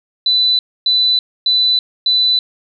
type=tone bursts; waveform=sine; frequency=3992 Hz; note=B7; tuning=18 cents sharp; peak=-10 dBFS; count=4; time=0.26-2.39 s; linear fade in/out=2 ms; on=330 ms; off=270 ms; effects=none